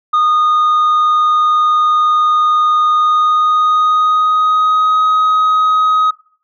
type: tone with pitch glide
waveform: sine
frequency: 1231 to 1260.5 Hz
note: D#6 to D#6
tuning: -19 to +22 cents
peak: -6 dBFS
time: 0.13-6.11 s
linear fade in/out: 10 ms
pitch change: +41 cents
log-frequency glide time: 2.93-5.04 s
effects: noise-tail reverb RT60 0.5 s tail -22 dB re dry + tanh soft clip ceiling -8 dBFS